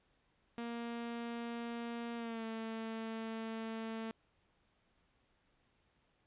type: tone with pitch glide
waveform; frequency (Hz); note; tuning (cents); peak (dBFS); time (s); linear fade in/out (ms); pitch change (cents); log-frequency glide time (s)
sawtooth; 234.7 to 223.8; A#3 to A3; +12 to +30; -36; 0.58-4.11; 0; -82; 2.16-2.45
effects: pink hiss -75 dBFS RMS until 6.26 s + resampled to 8000 Hz